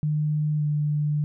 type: tone with pitch glide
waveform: sine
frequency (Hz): 151.3 to 148.87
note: D#3 to D3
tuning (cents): -48 to +24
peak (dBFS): -21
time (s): 0.03-1.24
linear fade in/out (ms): 0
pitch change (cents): -28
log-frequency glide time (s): 0.57-0.63
effects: none